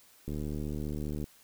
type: click train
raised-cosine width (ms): 3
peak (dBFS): -24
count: 73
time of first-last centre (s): 0.28-1.241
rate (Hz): 74.9
effects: white hiss -60 dBFS RMS until 1.43 s